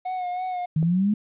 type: tone with vibrato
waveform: triangle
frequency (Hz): 729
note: F#5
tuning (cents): -26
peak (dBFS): -24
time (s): 0.05-0.66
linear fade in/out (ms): 10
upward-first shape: sine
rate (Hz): 3.1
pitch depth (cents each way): 36
type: exponential sweep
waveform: sine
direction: up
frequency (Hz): 153.1 to 215.7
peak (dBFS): -18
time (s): 0.76-1.14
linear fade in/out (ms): 5
type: click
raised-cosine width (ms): 2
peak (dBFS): -21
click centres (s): 0.828
effects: resampled to 8000 Hz + 10-bit